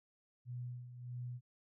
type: tone with tremolo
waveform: sine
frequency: 123 Hz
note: B2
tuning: 7 cents flat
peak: -40 dBFS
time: 0.45-1.41 s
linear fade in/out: 50 ms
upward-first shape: sine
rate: 1.6 Hz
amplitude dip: 65%
effects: none